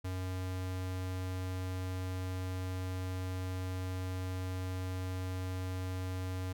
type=tone; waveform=square; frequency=92.5 Hz; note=F#2; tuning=in tune; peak=-36 dBFS; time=0.04-6.53 s; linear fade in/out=10 ms; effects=none